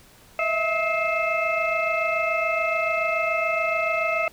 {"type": "tone cluster", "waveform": "sine", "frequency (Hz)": [639, 666, 1287, 2116, 2620], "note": ["D#5", "E5", "E6", "C7", "E7"], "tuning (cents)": [46, 18, -42, 19, -11], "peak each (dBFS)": -27, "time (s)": [0.39, 4.28], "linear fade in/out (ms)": 2, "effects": ["tanh soft clip ceiling -12 dBFS", "pink hiss -52 dBFS RMS until 4.32 s"]}